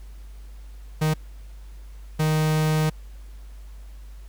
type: tone bursts at uneven times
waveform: 45% pulse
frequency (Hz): 155.4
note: D#3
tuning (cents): -2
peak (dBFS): -19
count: 2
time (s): 1.01-1.14 / 2.19-2.9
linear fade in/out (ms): 10
effects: added 50 Hz sine -38 dBFS peak until 4.28 s + pink hiss -57 dBFS RMS until 4.28 s